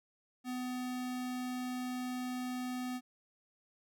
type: tone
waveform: square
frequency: 251.2 Hz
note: B3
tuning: 30 cents sharp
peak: -37 dBFS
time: 0.44-3.01 s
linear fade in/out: 50 ms
effects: none